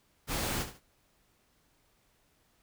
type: noise with echo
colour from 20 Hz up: pink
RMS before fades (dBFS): -33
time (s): 0.27-0.66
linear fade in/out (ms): 50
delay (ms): 73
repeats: 2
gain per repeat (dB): -11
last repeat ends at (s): 0.806
effects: pink hiss -70 dBFS RMS until 2.62 s